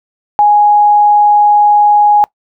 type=tone; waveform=sine; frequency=830.6 Hz; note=G#5; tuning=in tune; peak=-4 dBFS; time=0.39-2.24 s; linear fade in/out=0 ms; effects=noise-tail reverb RT60 0.1 s tail -23 dB re dry